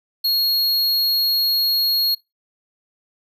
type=tone; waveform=square; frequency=4300 Hz; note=C8; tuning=47 cents sharp; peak=-17 dBFS; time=0.24-2.15 s; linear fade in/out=10 ms; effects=noise-tail reverb RT60 0.2 s tail -20 dB re dry